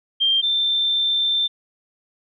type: tone pair in turn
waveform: sine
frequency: 3177 / 3566 Hz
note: G7 / A7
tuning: +23 / +22 cents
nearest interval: major second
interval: 199 cents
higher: second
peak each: -15 / -17 dBFS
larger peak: first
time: 0.2-0.42 / 0.42-1.48 s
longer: second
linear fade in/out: 20 ms
effects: none